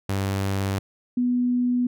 sawtooth / sine tone pair in turn, 97.7 / 246.2 Hz, G2 / B3, -5 / -5 cents, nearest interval octave + major third, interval 1600 cents, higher second, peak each -19 dBFS, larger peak neither, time 0.09-0.79 / 1.17-1.87 s, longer neither, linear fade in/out 5 ms, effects none

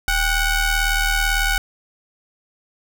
sawtooth ring-modulated tone, 752 Hz, F#5, 28 cents sharp, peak -10 dBFS, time 0.08-1.58 s, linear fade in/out 0 ms, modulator 713 Hz, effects none

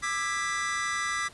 45% pulse chord, E dominant seventh, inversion third, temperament just, 1186.7 / 1318.5 / 1648.1 / 1977.8 Hz, D6 / E6 / G#6 / B6, +18 / 0 / -14 / +2 cents, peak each -33 / -37 / -37 / -31 dBFS, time 0.02-1.29 s, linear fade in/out 20 ms, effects pink hiss -52 dBFS RMS until 1.33 s + resampled to 24000 Hz

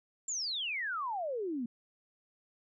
sine exponential sweep, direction down, 7459 to 225 Hz, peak -33 dBFS, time 0.28-1.66 s, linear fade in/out 5 ms, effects none

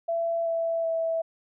sine tone with pitch steps, 670 / 663.1 / 656.2 Hz, E5 / E5 / E5, +28 / +10 / -8 cents, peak -24 dBFS, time 0.08-1.22 s, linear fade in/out 10 ms, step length 380 ms, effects none

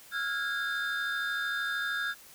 triangle tone cluster, 1351 / 1424 / 1644 / 3600 Hz, E6 / F6 / G#6 / A7, +42 / +33 / -18 / +39 cents, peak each -38 / -33 / -30 / -38 dBFS, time 0.11-2.15 s, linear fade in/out 50 ms, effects tanh soft clip ceiling -18 dBFS + white hiss -53 dBFS RMS until 2.34 s

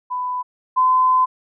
sine tone pair in turn, 998 / 1021.9 Hz, B5 / C6, +18 / -41 cents, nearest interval unison, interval 41 cents, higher second, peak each -21 / -12 dBFS, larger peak second, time 0.1-0.43 / 0.76-1.26 s, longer second, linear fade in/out 20 ms, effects none

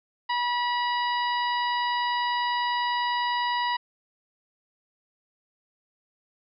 harmonic tone, 970 Hz, B5, 31 cents flat, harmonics 1 / 2 / 3 / 4 / 5, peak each -25 / -31 / -35 / -37 / -39 dBFS, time 0.29-3.77 s, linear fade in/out 10 ms, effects none

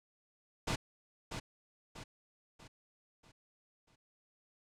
pink noise with echo, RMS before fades -34 dBFS, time 0.67-0.76 s, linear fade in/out 10 ms, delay 640 ms, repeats 5, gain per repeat -7 dB, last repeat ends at 3.96 s, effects low-pass 7000 Hz 12 dB/octave

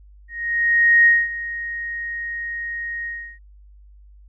sine tone with ADSR envelope, 1870 Hz, A#6, 5 cents sharp, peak -9 dBFS, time 0.28-3.39 s, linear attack 780 ms, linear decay 220 ms, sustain -16 dB, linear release 330 ms, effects added 50 Hz sine -44 dBFS peak until 4.28 s

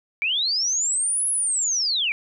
sine linear two-way sweep, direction up then down, 2259 to 10730 to 2259 Hz, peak -20 dBFS, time 0.22-2.12 s, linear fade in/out 0 ms, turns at 1.29 s, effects none

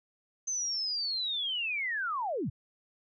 sine linear sweep, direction down, 6272 to 85.2 Hz, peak -30 dBFS, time 0.47-2.5 s, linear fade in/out 10 ms, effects none

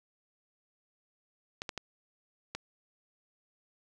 clicks, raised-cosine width 0.2 ms, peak -19 dBFS, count 4, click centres 1.619 / 1.692 / 1.777 / 2.55 s, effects none

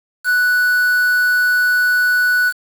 triangle tone with quantisation, 1480 Hz, F#6, in tune, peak -10 dBFS, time 0.24-2.53 s, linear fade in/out 50 ms, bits 5, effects none

